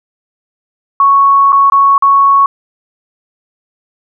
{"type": "tone with dropouts", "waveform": "sine", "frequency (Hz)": 1108.7, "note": "C#6", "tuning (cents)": 0, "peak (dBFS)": -4, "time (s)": [1, 2.46], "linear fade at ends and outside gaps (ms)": 2, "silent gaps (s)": [[1.522, 1.528], [1.7, 1.721], [1.98, 2.023]], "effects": []}